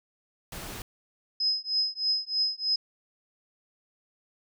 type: noise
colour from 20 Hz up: pink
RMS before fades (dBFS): -39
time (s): 0.52-0.82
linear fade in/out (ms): 2
type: tone with tremolo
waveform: sine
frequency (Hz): 5080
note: D#8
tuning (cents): +35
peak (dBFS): -21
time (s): 1.4-2.76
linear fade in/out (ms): 5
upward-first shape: triangle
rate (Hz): 3.2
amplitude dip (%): 100
effects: none